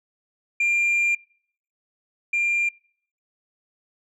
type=tone pair in turn; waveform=sine; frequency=2390 / 2390 Hz; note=D7 / D7; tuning=+30 / +30 cents; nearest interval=unison; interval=0 cents; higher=neither; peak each=-16 / -18 dBFS; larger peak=first; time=0.6-1.15 / 2.33-2.69 s; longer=first; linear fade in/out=5 ms; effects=noise-tail reverb RT60 0.6 s tail -26 dB re dry + tanh soft clip ceiling -17 dBFS